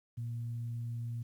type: tone with frequency modulation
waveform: sine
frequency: 117.3 Hz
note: A#2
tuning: 11 cents sharp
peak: -35 dBFS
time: 0.17-1.23 s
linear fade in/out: 10 ms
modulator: 121 Hz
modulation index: 0.24
effects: high-pass 60 Hz 12 dB/octave + 11-bit